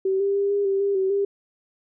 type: tone with pitch steps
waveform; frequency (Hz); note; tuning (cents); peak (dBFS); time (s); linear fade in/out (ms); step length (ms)
sine; 383.1 / 397.3 / 399.8 / 404.2 / 390.9 / 399.7 / 381.4 / 399.3; G4 / G4 / G4 / G#4 / G4 / G4 / G4 / G4; -40 / +23 / +34 / -47 / -5 / +34 / -47 / +32; -19; 0.05-1.25; 5; 150
effects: none